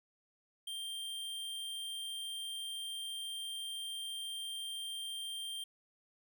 square tone, 3173 Hz, G7, 20 cents sharp, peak -40 dBFS, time 0.67-5.64 s, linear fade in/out 5 ms, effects none

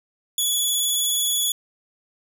15% pulse tone with vibrato, 3400 Hz, G#7, 40 cents sharp, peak -13 dBFS, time 0.38-1.52 s, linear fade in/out 2 ms, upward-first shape square, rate 19 Hz, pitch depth 15 cents each way, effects 8-bit

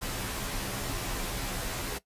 pink noise with comb filter, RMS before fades -34 dBFS, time 0.01-1.99 s, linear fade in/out 20 ms, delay 13 ms, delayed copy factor -0.7, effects noise-tail reverb RT60 0.1 s tail -17 dB re dry + resampled to 32000 Hz

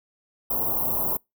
white band-stop noise, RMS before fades -25 dBFS, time 0.5-1.17 s, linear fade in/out 5 ms, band 1100 to 12000 Hz, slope 48 dB/octave, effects noise-tail reverb RT60 0.2 s tail -26 dB re dry

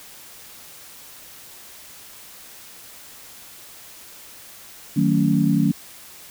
sine chord, D# half-diminished seventh, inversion none, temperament just, 155.56 / 186.68 / 224 / 280 Hz, D#3 / F#3 / A3 / C#4, 0 / +16 / +31 / +18 cents, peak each -21 dBFS, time 4.96-5.72 s, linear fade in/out 10 ms, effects white hiss -43 dBFS RMS until 6.3 s

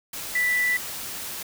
sine tone in noise, 1975.5 Hz, B6, in tune, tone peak -20 dBFS, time 0.35-0.77 s, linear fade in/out 5 ms, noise white, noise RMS -34 dBFS, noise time 0.13-1.43 s, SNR +11 dB, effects none

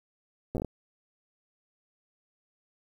slowing click train, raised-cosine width 2 ms, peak -19 dBFS, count 7, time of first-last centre 0.55-0.647 s, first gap 8 ms, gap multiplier 1.28, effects 9-bit

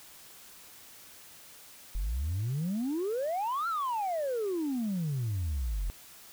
sine exponential two-way sweep, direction up then down, 41.2 to 1400 to 41.2 Hz, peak -27 dBFS, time 1.95-5.9 s, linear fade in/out 0 ms, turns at 3.68 s, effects tanh soft clip ceiling -27 dBFS + white hiss -52 dBFS RMS until 6.32 s

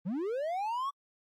triangle linear sweep, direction up, 157.9 to 1143 Hz, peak -29 dBFS, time 0.05-0.91 s, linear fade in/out 20 ms, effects AAC 64 kbps

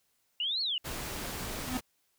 sine exponential two-way sweep, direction up then down, 2800 to 4435 to 2800 Hz, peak -29 dBFS, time 0.4-0.78 s, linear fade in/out 2 ms, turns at 0.61 s
pink noise, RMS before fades -38 dBFS, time 0.84-1.81 s, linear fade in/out 20 ms
square tone with exponential growth, 253.1 Hz, B3, 43 cents sharp, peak -29 dBFS, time 1.56-1.77 s, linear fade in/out 1 ms, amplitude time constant 45 ms
effects white hiss -74 dBFS RMS until 2.18 s

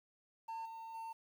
triangle tone with level steps, 903 Hz, A5, 45 cents sharp, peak -39 / -44 / -41 dBFS, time 0.48-1.13 s, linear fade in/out 10 ms, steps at 0.65 / 0.94 s, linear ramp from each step 10 ms, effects 11-bit

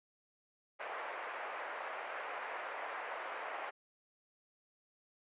pink band-pass noise, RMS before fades -43 dBFS, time 0.79-3.71 s, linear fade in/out 20 ms, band 550 to 2200 Hz, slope 24 dB/octave, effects resampled to 8000 Hz

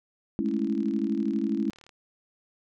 sine chord, A major seventh, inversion third, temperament equal, 207.7 / 220 / 277.2 / 329.6 Hz, G#3 / A3 / C#4 / E4, 0 / 0 / 0 / 0 cents, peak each -30 dBFS, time 0.39-1.7 s, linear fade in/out 0 ms
click train, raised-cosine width 0.2 ms, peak -34 dBFS, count 55, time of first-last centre 0.46-1.892 s, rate 37.7 Hz
effects none

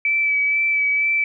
sine tone with vibrato, 2304 Hz, D7, 34 cents flat, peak -16 dBFS, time 0.05-1.24 s, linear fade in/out 2 ms, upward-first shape sine, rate 2.1 Hz, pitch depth 20 cents each way, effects none

